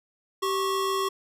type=tone pair together; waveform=square; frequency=387.5 / 1096 Hz; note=G4 / C#6; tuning=-20 / -20 cents; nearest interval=octave + tritone; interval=1800 cents; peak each=-28 dBFS; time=0.42-1.09 s; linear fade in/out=10 ms; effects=resampled to 32000 Hz